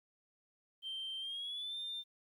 sine tone with pitch glide, 3136 to 3602 Hz, G7 to A7, 0 to +40 cents, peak -38 dBFS, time 0.82-2.04 s, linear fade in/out 50 ms, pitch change +240 cents, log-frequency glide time 1.19-1.78 s, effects tanh soft clip ceiling -36 dBFS + 12-bit

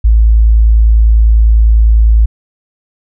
sine tone, 55 Hz, A1, in tune, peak -3 dBFS, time 0.04-2.26 s, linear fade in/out 10 ms, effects none

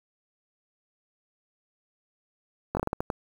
slowing click train, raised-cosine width 1 ms, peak -13 dBFS, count 8, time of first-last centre 2.75-3.102 s, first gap 20 ms, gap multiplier 1.3, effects 7-bit

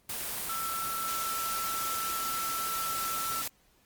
sine tone in noise, 1331 Hz, E6, 16 cents sharp, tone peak -33 dBFS, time 0.49-3.42 s, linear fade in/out 5 ms, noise white, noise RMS -35 dBFS, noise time 0.09-3.48 s, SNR -1 dB, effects pink hiss -66 dBFS RMS until 3.85 s + Opus 24 kbps

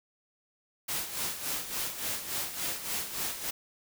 white noise with tremolo, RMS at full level -32 dBFS, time 0.88-3.51 s, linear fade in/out 10 ms, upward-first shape sine, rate 3.5 Hz, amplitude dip 65%, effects none

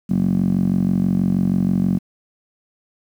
10% pulse tone with band-pass filter, 46.25 Hz, F#1, in tune, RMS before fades -18 dBFS, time 0.09-1.99 s, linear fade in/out 20 ms, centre 200 Hz, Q 4.5, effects 8-bit

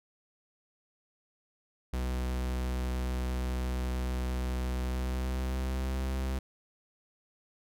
45% pulse tone with pitch glide, 63 to 65.26 Hz, B1 to C2, +35 to -4 cents, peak -30 dBFS, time 1.93-6.39 s, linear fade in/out 5 ms, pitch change +61 cents, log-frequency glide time 4.81-6 s, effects none

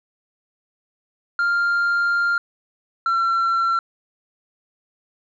sine tone pair in turn, 1396.9 / 1356.3 Hz, F6 / E6, 0 / +49 cents, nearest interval minor second, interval 51 cents, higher first, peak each -14 dBFS, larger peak neither, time 1.39-2.38 / 3.06-3.79 s, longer first, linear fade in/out 2 ms, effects tanh soft clip ceiling -16 dBFS

